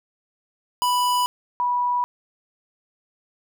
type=tone pair in turn; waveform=square / sine; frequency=987.8 / 978.1 Hz; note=B5 / B5; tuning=0 / -17 cents; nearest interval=unison; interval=17 cents; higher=first; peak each=-19 dBFS; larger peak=neither; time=0.82-1.26 / 1.6-2.04 s; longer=neither; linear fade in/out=0 ms; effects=none